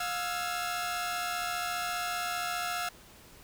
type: tone cluster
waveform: sawtooth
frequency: 710 / 1271 / 1345 / 1670 Hz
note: F5 / D#6 / E6 / G#6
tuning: +28 / +36 / +34 / +9 cents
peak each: -31 / -39 / -32 / -37 dBFS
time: 0-2.89 s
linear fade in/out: 5 ms
effects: pink hiss -54 dBFS RMS until 3.43 s